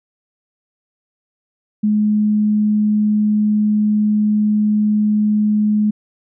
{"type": "tone", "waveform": "sine", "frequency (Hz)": 211.1, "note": "G#3", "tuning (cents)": 29, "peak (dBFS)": -12, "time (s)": [1.83, 5.91], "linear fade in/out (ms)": 10, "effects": []}